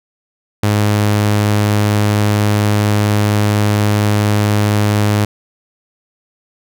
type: tone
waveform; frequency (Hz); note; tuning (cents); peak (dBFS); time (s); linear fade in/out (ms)
sawtooth; 104.3; G#2; +8; -7; 0.63-5.25; 5
effects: none